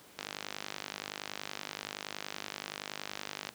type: click train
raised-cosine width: 0.2 ms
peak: -19 dBFS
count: 168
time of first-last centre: 0.19-3.49 s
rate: 50.6 Hz
effects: pink hiss -56 dBFS RMS until 3.54 s + high-pass 150 Hz 12 dB/octave